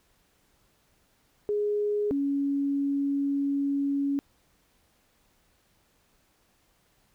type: tone pair in turn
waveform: sine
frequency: 415.3 / 280.2 Hz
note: G#4 / C#4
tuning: 0 / +19 cents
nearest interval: perfect fifth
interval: 681 cents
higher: first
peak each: -24 dBFS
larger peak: neither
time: 1.49-2.11 / 2.11-4.19 s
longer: second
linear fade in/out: 0 ms
effects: pink hiss -67 dBFS RMS until 7.14 s